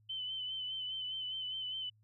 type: tone with vibrato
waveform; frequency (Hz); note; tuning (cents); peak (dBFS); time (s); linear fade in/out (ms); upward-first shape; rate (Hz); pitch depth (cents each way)
sine; 3046; F#7; +50; -37; 0.09-1.9; 10; sine; 4.9; 37
effects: added 107 Hz sine -65 dBFS peak until 2.03 s